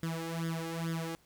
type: tone with flanger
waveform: sawtooth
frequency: 164.81 Hz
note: E3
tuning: in tune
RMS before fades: -36 dBFS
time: 0.03-1.15 s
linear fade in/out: 0 ms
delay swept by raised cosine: 0.58 to 2.48 ms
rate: 2.3 Hz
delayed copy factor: +0.85
effects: pink hiss -66 dBFS RMS until 1.25 s

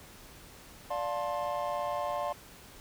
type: chord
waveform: triangle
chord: D minor seventh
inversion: none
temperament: just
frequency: 587.3 / 704.8 / 881 / 1057.2 Hz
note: D5 / F5 / A5 / C6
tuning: 0 / +16 / +2 / +18 cents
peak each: -33 / -34 / -37 / -35 dBFS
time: 0.9-2.33 s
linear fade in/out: 10 ms
effects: pink hiss -52 dBFS RMS until 2.8 s

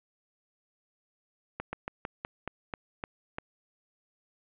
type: slowing click train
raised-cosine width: 0.5 ms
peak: -19 dBFS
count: 9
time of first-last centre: 1.6-3.384 s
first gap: 130 ms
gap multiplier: 1.15
effects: resampled to 8000 Hz + 9-bit

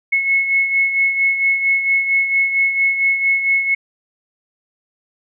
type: beating tone pair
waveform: sine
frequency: 2187 / 2191.4 Hz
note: C#7 / C#7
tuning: -24 / -20 cents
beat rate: 4.4 Hz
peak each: -14 / -22 dBFS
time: 0.12-3.75 s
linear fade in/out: 10 ms
effects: none

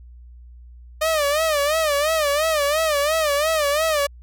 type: tone with vibrato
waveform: sawtooth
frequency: 606 Hz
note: D#5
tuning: 46 cents flat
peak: -14 dBFS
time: 1.01-4.07 s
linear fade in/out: 10 ms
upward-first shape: sine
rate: 2.9 Hz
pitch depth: 120 cents each way
effects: added 60 Hz sine -40 dBFS peak until 4.22 s

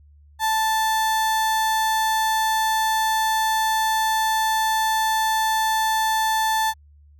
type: tone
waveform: 35% pulse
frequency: 880 Hz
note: A5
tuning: in tune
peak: -17 dBFS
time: 0.39-6.74 s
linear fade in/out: 50 ms
effects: added 73 Hz sine -48 dBFS peak until 7.19 s

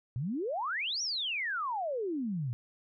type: exponential two-way sweep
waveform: sine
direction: up then down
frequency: 112.9 to 5920 to 112.9 Hz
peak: -31 dBFS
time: 0.16-2.53 s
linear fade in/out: 0 ms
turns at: 1.02 s
effects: none

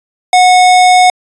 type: tone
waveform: square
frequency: 731 Hz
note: F#5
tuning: 21 cents flat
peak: -4 dBFS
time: 0.33-1.1 s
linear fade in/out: 2 ms
effects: resampled to 22050 Hz

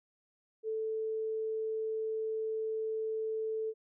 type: tone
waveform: sine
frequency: 440 Hz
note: A4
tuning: in tune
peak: -32 dBFS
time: 0.63-3.74 s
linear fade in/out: 50 ms
effects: none

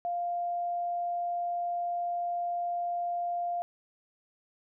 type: tone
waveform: sine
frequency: 698.5 Hz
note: F5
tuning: in tune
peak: -29 dBFS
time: 0.05-3.62 s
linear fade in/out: 0 ms
effects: none

